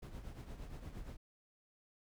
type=noise with tremolo; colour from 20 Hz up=brown; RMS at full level=-45 dBFS; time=0.02-1.17 s; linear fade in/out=10 ms; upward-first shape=triangle; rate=8.6 Hz; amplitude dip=65%; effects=none